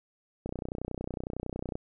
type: click train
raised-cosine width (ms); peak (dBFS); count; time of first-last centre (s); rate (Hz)
2; -21; 41; 0.46-1.754; 30.9
effects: none